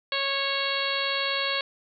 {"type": "harmonic tone", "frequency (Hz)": 551, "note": "C#5", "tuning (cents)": -11, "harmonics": [1, 2, 3, 4, 5, 6, 7, 8], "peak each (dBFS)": [-33, -33, -33, -33, -33, -33, -33, -33], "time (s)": [0.12, 1.61], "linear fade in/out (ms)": 2, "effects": []}